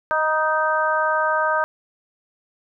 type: harmonic tone with a mistuned harmonic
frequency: 311.1 Hz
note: D#4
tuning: in tune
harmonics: 2 / 3 / 4 / 5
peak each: -23 / -23 / -23 / -23 dBFS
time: 0.11-1.64 s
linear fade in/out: 0 ms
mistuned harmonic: 3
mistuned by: +20 cents
effects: none